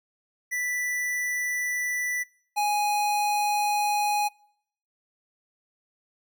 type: tone pair in turn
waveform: square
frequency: 1975.5 / 830.6 Hz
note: B6 / G#5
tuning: 0 / 0 cents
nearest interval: octave + minor third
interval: 1500 cents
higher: first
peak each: -27 / -23 dBFS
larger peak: second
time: 0.51-2.24 / 2.56-4.29 s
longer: neither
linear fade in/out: 20 ms
effects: noise-tail reverb RT60 0.7 s tail -26 dB re dry